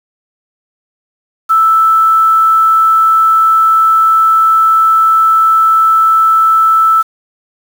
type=tone with quantisation; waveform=sine; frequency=1318.5 Hz; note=E6; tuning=in tune; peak=-5 dBFS; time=1.49-7.03 s; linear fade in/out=20 ms; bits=5; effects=none